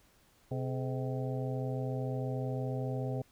harmonic tone with a mistuned harmonic, 128.6 Hz, C3, 30 cents flat, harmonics 1 / 2 / 3 / 4 / 5 / 6, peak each -34 / -41 / -41 / -42 / -44 / -47 dBFS, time 0.51-3.22 s, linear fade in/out 5 ms, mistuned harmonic 3, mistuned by +150 cents, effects pink hiss -66 dBFS RMS until 3.31 s

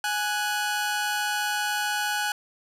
sawtooth tone pair together, 832.3 / 1480 Hz, G#5 / F#6, +4 / 0 cents, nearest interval minor seventh, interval 996 cents, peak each -24 dBFS, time 0.04-2.32 s, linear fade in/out 2 ms, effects resampled to 32000 Hz + 10-bit

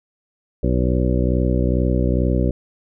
harmonic tone, 62.3 Hz, B1, 16 cents sharp, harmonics 1 / 2 / 3 / 4 / 5 / 6 / 8 / 9, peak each -19 / -22 / -24 / -25 / -26 / -27 / -28 / -29 dBFS, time 0.63-2.51 s, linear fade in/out 5 ms, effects none

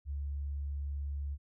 sine tone, 71 Hz, C#2, 42 cents sharp, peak -34 dBFS, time 0.05-1.38 s, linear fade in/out 50 ms, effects none

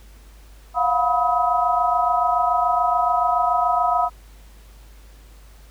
sine tone cluster, 699 / 726 / 982 / 1271 Hz, F5 / F#5 / B5 / D#6, +1 / -33 / -10 / +36 cents, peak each -22 dBFS, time 0.74-4.1 s, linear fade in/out 50 ms, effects added 51 Hz sine -43 dBFS peak until 5.7 s + pink hiss -53 dBFS RMS until 5.7 s

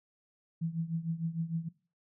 sine tone with tremolo, 164.81 Hz, E3, in tune, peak -28 dBFS, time 0.61-1.69 s, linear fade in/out 10 ms, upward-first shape triangle, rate 6.6 Hz, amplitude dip 90%, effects noise-tail reverb RT60 0.4 s tail -21 dB re dry

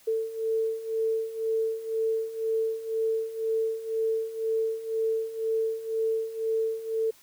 sine beating tone pair, 444.8 / 446.8 Hz, A4 / A4, +19 / +27 cents, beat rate 2 Hz, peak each -31 / -27 dBFS, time 0.07-7.11 s, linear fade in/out 10 ms, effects white hiss -57 dBFS RMS until 7.22 s

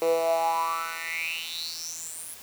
10% pulse tone with high-pass filter sweep, 164.7 Hz, E3, 1 cent flat, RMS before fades -29 dBFS, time 0.02-2.34 s, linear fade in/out 0 ms, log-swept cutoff 440 to 11000 Hz, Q 7.6, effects white hiss -46 dBFS RMS until 2.42 s

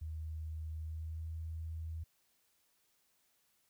sine tone with pitch glide, 78.8 to 80.69 Hz, D#2 to E2, +23 to -36 cents, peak -39 dBFS, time 0.01-2.04 s, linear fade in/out 10 ms, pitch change +41 cents, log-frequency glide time 0.78-1.31 s, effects white hiss -75 dBFS RMS until 3.69 s

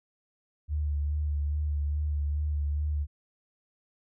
sine tone with vibrato, 73.8 Hz, D2, 9 cents sharp, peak -26 dBFS, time 0.68-3.07 s, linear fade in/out 50 ms, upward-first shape sine, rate 2.4 Hz, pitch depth 29 cents each way, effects none

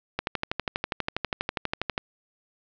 click train, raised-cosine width 0.3 ms, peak -10 dBFS, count 23, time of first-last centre 0.19-1.979 s, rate 12.3 Hz, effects low-pass 5000 Hz 12 dB/octave

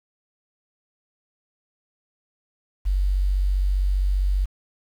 sine tone, 47.57 Hz, F#1, 49 cents sharp, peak -18 dBFS, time 2.85-4.46 s, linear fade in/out 20 ms, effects 8-bit

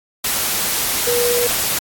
sine tone in noise, 482.1 Hz, B4, 42 cents flat, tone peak -16 dBFS, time 1.07-1.47 s, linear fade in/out 5 ms, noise white, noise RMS -19 dBFS, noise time 0.24-1.79 s, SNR 0 dB, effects AAC 64 kbps

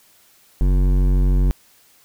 sine tone with hard clipping, 46.57 Hz, F#1, 12 cents sharp, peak -15 dBFS, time 0.61-1.51 s, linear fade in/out 0 ms, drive 13 dB, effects white hiss -54 dBFS RMS until 2.04 s

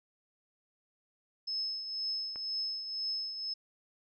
sine tone with tremolo, 5200 Hz, E8, 24 cents flat, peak -31 dBFS, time 1.47-3.54 s, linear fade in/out 10 ms, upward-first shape triangle, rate 2 Hz, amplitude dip 60%
click, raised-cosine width 0.5 ms, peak -33 dBFS, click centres 2.359 s
effects none

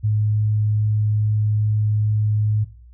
sine tone, 106.4 Hz, G#2, 42 cents sharp, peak -16 dBFS, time 0.03-2.65 s, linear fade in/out 20 ms, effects noise-tail reverb RT60 0.4 s tail -18 dB re dry + added 60 Hz sine -42 dBFS peak until 2.93 s

